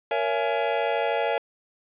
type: chord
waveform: square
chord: A# half-diminished seventh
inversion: none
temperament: just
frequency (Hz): 466.2 / 559.4 / 671.3 / 839.1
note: A#4 / C#5 / E5 / G#5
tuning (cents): 0 / +16 / +31 / +18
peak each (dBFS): -29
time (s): 0.11-1.38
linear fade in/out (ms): 2
effects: resampled to 8000 Hz + 9-bit